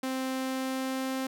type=tone with pitch glide; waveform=sawtooth; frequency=261.6 to 263.4 Hz; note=C4 to C4; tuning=0 to +12 cents; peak=-26 dBFS; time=0.03-1.27 s; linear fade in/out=5 ms; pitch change=+12 cents; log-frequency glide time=0.28-1.16 s; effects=none